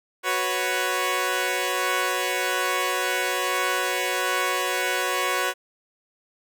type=chord; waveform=10% pulse; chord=F# suspended fourth; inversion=none; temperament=equal; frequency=370 / 493.9 / 554.4 Hz; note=F#4 / B4 / C#5; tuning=0 / 0 / 0 cents; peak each=-19 dBFS; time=0.23-5.54 s; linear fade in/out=50 ms; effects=none